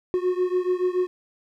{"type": "beating tone pair", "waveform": "triangle", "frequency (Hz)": [361.3, 368.3], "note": ["F#4", "F#4"], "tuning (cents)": [-41, -8], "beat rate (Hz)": 7, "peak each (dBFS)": [-21, -23], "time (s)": [0.14, 1.07], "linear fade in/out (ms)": 0, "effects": []}